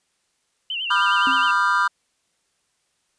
sine tone with vibrato, 2909 Hz, F#7, 30 cents flat, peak -24 dBFS, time 0.7-1.51 s, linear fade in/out 2 ms, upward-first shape sine, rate 9.7 Hz, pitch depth 120 cents each way
triangle chord, G dominant seventh, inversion first, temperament equal with one note detuned, 987.8 / 1204.2 / 1396.9 / 1568 Hz, B5 / D6 / F6 / G6, 0 / +43 / 0 / 0 cents, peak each -21 / -19 / -20 / -22 dBFS, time 0.9-1.88 s, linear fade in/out 10 ms
sine tone with exponential decay, 265.7 Hz, C4, 27 cents sharp, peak -24 dBFS, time 1.27-1.59 s, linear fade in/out 1 ms, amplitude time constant 68 ms
effects white hiss -69 dBFS RMS until 3.18 s + resampled to 22050 Hz

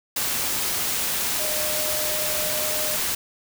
sine tone in noise, 612 Hz, D#5, 29 cents flat, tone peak -31 dBFS, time 1.39-2.96 s, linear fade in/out 5 ms, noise white, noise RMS -25 dBFS, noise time 0.16-3.15 s, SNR -9 dB, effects none

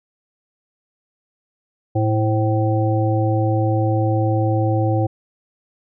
harmonic tone with a mistuned harmonic, 110 Hz, A2, in tune, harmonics 1 / 3 / 5 / 7, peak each -17 / -22 / -24 / -25 dBFS, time 1.95-5.07 s, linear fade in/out 10 ms, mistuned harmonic 5, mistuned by -62 cents, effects none

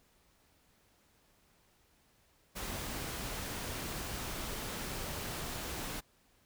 pink noise, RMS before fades -40 dBFS, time 2.55-6.01 s, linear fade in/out 20 ms, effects pink hiss -69 dBFS RMS until 6.45 s

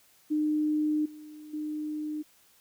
sine tone with level steps, 303.8 Hz, D#4, 41 cents flat, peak -24 / -43 / -31 dBFS, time 0.3-2.23 s, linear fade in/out 20 ms, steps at 1.05 / 1.53 s, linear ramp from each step 10 ms, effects white hiss -62 dBFS RMS until 2.6 s

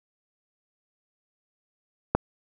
click, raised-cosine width 1 ms, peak -5 dBFS, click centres 2.15 s, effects none

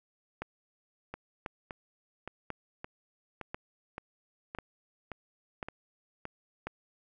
two click trains, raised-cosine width 0.5 ms, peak -24 / -21 dBFS, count 10 / 7, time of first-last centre 1.14-6.254 / 0.42-6.67 s, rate 1.76 / 0.96 Hz, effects none

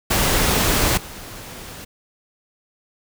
pink noise with level steps, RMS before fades -18 / -36 dBFS, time 0.1-1.85 s, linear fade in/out 10 ms, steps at 0.97 s, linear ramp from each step 5 ms, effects none

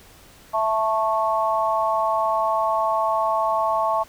sine chord, A major, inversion second, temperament just, 660 / 880 / 1100 Hz, E5 / A5 / C#6, +2 / 0 / -14 cents, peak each -23 dBFS, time 0.53-4.04 s, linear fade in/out 20 ms, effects pink hiss -49 dBFS RMS until 4.08 s

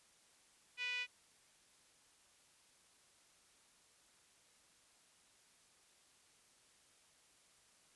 5% pulse tone with band-pass filter, 493.9 Hz, B4, in tune, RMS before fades -41 dBFS, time 0.77-1.07 s, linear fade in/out 50 ms, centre 2400 Hz, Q 4.6, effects white hiss -69 dBFS RMS until 7.95 s + resampled to 24000 Hz

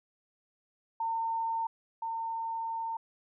sine tone pair in turn, 908 / 908 Hz, A#5 / A#5, -46 / -46 cents, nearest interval unison, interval 0 cents, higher neither, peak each -29 / -32 dBFS, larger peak first, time 1-1.67 / 2.02-2.97 s, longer second, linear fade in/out 5 ms, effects none

